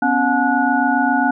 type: tone cluster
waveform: sine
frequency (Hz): 250.2 / 277.6 / 722 / 858 / 1463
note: B3 / C#4 / F#5 / A5 / F#6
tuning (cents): +23 / +3 / -43 / -44 / -20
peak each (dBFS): -20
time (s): 0.02-1.31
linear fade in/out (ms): 5
effects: none